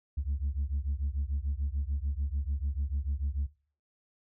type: beating tone pair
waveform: sine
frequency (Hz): 67.4 / 74.2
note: C#2 / D2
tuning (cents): -48 / +18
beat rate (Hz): 6.8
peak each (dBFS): -31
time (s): 0.17-3.47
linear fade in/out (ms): 10
effects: noise-tail reverb RT60 0.4 s tail -18 dB re dry + tanh soft clip ceiling -25 dBFS